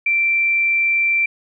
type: tone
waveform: sine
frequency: 2349 Hz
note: D7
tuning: in tune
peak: -14 dBFS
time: 0.06-1.26 s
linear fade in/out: 5 ms
effects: none